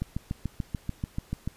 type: click train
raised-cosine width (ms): 5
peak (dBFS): -17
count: 11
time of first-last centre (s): 0.02-1.476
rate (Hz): 6.87
effects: pink hiss -56 dBFS RMS until 1.56 s + resampled to 32000 Hz